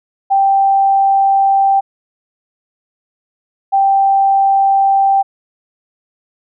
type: tone pair in turn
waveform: sine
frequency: 784 / 784 Hz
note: G5 / G5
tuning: 0 / 0 cents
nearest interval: unison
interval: 0 cents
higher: neither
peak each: -8 dBFS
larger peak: neither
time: 0.3-1.81 / 3.72-5.23 s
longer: neither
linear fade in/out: 20 ms
effects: none